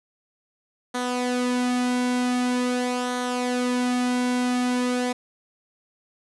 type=tone with flanger; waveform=sawtooth; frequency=248.1 Hz; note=B3; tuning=8 cents sharp; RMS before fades=-24 dBFS; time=0.94-5.13 s; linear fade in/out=10 ms; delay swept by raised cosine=0.39 to 2.39 ms; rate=0.45 Hz; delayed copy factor=-0.55; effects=resampled to 24000 Hz + 8-bit